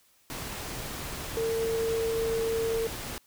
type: tone in noise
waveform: sine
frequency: 453.4 Hz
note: A#4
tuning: 48 cents flat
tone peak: -26 dBFS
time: 1.37-2.87 s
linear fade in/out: 0 ms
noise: pink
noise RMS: -37 dBFS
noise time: 0.3-3.18 s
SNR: +8 dB
effects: white hiss -64 dBFS RMS until 3.26 s